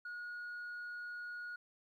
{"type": "tone", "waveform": "sine", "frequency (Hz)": 1446, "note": "F#6", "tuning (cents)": -40, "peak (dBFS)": -40, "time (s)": [0.05, 1.56], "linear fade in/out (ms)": 5, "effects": ["tanh soft clip ceiling -41 dBFS", "13-bit"]}